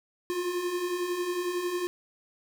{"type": "beating tone pair", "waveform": "square", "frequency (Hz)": [346.3, 357.3], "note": ["F4", "F4"], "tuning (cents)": [-15, 40], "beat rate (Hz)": 11, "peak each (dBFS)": [-37, -30], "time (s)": [0.3, 1.87], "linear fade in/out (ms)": 0, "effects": []}